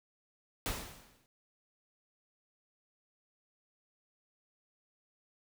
pink noise with exponential decay, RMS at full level -34 dBFS, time 0.66-1.26 s, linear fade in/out 0 ms, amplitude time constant 130 ms, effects none

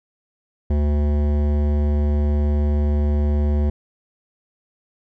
sine tone with hard clipping, 73.42 Hz, D2, in tune, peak -18 dBFS, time 0.7-3.7 s, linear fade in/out 5 ms, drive 15 dB, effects none

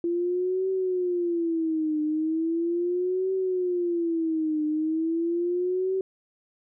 sine tone with vibrato, 340 Hz, F4, 46 cents flat, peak -23 dBFS, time 0.04-6.01 s, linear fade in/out 2 ms, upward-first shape triangle, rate 0.38 Hz, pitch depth 200 cents each way, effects none

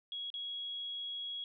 sine tone with dropouts, 3322 Hz, G#7, in tune, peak -38 dBFS, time 0.12-1.44 s, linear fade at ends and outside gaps 1 ms, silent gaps 0.302-0.34 s, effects none

